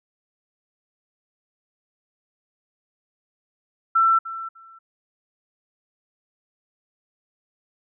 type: tone with echo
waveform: sine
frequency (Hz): 1340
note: E6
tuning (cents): +28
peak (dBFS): -14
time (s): 3.95-4.19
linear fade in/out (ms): 10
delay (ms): 300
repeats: 2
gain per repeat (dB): -15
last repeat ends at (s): 4.79
effects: none